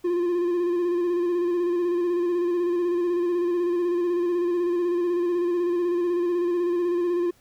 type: tone with vibrato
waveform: triangle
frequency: 350 Hz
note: F4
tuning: 4 cents sharp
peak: -19 dBFS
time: 0.04-7.31 s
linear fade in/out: 10 ms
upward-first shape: square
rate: 16 Hz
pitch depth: 28 cents each way
effects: pink hiss -60 dBFS RMS until 7.4 s